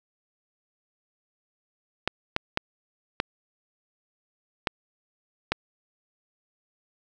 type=clicks; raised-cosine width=0.3 ms; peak=-7 dBFS; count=6; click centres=2.076 / 2.364 / 2.574 / 3.201 / 4.672 / 5.52 s; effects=none